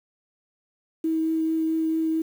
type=tone with vibrato; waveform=sine; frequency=321 Hz; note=E4; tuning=46 cents flat; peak=-21 dBFS; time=1.04-2.22 s; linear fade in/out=5 ms; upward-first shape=triangle; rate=4.5 Hz; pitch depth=9 cents each way; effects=8-bit